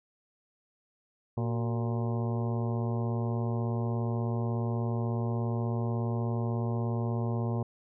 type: harmonic tone with a mistuned harmonic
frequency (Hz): 116.54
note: A#2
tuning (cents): 0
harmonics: 1 / 2 / 3 / 4 / 5 / 6 / 7 / 8 / 9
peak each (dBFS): -29 / -35 / -39 / -41 / -43 / -45 / -46 / -47 / -48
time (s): 1.37-7.63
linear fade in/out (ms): 5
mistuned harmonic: 3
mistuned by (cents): +90
effects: none